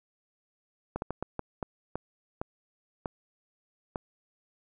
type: slowing click train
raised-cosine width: 1 ms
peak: -18 dBFS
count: 10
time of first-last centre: 0.96-3.958 s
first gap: 61 ms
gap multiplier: 1.4
effects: none